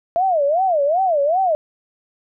sine tone with vibrato, 657 Hz, E5, 6 cents flat, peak -14 dBFS, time 0.16-1.55 s, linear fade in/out 0 ms, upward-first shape sine, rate 2.6 Hz, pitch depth 280 cents each way, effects none

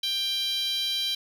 10% pulse tone with high-pass filter, 789 Hz, G5, 11 cents sharp, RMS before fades -28 dBFS, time 0.03-1.15 s, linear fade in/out 5 ms, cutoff 3500 Hz, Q 6.8, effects none

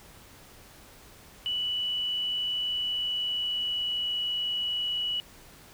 sine tone with pitch glide, 2960 to 2938 Hz, F#7 to F#7, 0 to -13 cents, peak -27 dBFS, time 1.46-5.2 s, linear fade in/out 0 ms, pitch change -13 cents, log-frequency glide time 2.66-4.17 s, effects pink hiss -52 dBFS RMS until 5.73 s

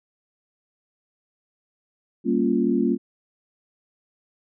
sine chord, G half-diminished seventh, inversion none, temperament equal, 196 / 233.1 / 277.2 / 349.2 Hz, G3 / Bb3 / Db4 / F4, 0 / 0 / 0 / 0 cents, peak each -26 / -22 / -24 / -24 dBFS, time 2.24-2.98 s, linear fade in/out 50 ms, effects none

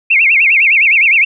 sine tone with vibrato, 2400 Hz, D7, 37 cents sharp, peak -6 dBFS, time 0.1-1.25 s, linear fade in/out 10 ms, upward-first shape sine, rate 9.8 Hz, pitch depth 230 cents each way, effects none

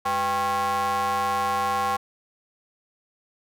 square ring-modulated tone, 146.3 Hz, D3, 6 cents flat, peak -20 dBFS, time 0.05-1.97 s, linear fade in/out 10 ms, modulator 938 Hz, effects none

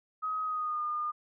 sine tone with pitch glide, 1264 to 1215.3 Hz, D#6 to D#6, +27 to -41 cents, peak -30 dBFS, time 0.22-1.12 s, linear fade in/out 20 ms, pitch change -68 cents, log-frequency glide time 0.43-0.82 s, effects none

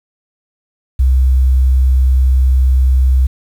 sine tone, 64.9 Hz, C2, 13 cents flat, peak -6 dBFS, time 0.99-3.27 s, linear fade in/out 10 ms, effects tanh soft clip ceiling -3 dBFS + 7-bit

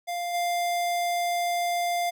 square tone with level steps, 698.5 Hz, F5, in tune, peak -29 / -25 dBFS, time 0.07-2.11 s, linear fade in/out 20 ms, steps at 0.33 s, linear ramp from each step 20 ms, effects none

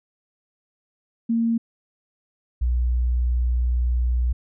sine tone pair in turn, 229.9 / 60.89 Hz, A#3 / B1, -24 / -24 cents, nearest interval octave + major seventh, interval 2300 cents, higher first, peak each -18 dBFS, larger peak neither, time 1.29-1.58 / 2.61-4.33 s, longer second, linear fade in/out 10 ms, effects none

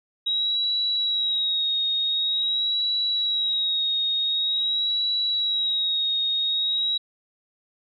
sine tone with vibrato, 3822 Hz, A#7, 43 cents sharp, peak -21 dBFS, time 0.26-6.98 s, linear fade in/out 10 ms, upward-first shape sine, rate 0.46 Hz, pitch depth 43 cents each way, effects none

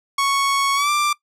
sawtooth tone with pitch glide, 1108 to 1180.7 Hz, C#6 to D6, -1 to +9 cents, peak -13 dBFS, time 0.18-1.13 s, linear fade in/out 5 ms, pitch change +110 cents, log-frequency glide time 0.75-0.9 s, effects noise-tail reverb RT60 0.1 s tail -20 dB re dry + low-pass 11000 Hz 12 dB/octave

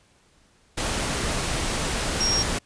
sine tone in noise, 5590 Hz, F8, 1 cent sharp, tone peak -21 dBFS, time 2.2-2.43 s, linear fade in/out 10 ms, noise pink, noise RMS -26 dBFS, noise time 0.77-2.59 s, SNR +2 dB, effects pink hiss -60 dBFS RMS until 2.65 s + resampled to 22050 Hz

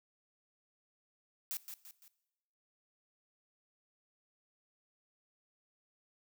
blue noise with echo, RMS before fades -39 dBFS, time 1.51-1.57 s, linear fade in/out 0 ms, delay 170 ms, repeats 3, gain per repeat -7 dB, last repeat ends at 2.08 s, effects noise-tail reverb RT60 1.0 s tail -19 dB re dry

